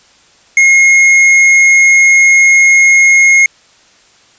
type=tone with tanh clipping; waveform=sine; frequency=2153 Hz; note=C7; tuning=49 cents sharp; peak=-5 dBFS; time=0.57-3.46 s; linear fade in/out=2 ms; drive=11 dB; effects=white hiss -46 dBFS RMS until 4.38 s + resampled to 16000 Hz